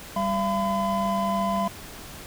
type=tone cluster; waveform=triangle; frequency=196.2 / 680 / 1012 Hz; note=G3 / F5 / B5; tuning=+2 / -46 / +42 cents; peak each=-25 dBFS; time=0.16-1.68 s; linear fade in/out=5 ms; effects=pink hiss -41 dBFS RMS until 2.26 s